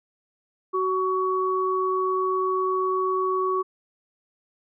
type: tone pair together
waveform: sine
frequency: 374.8 / 1123 Hz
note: F#4 / C#6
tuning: +22 / +22 cents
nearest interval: octave + perfect fifth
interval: 1900 cents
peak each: -24 dBFS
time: 0.73-3.63 s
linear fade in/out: 20 ms
effects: none